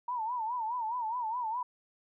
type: tone with vibrato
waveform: sine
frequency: 932.3 Hz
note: A#5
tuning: in tune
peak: -31 dBFS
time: 0.08-1.63 s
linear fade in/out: 5 ms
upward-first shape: sine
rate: 4.8 Hz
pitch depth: 130 cents each way
effects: none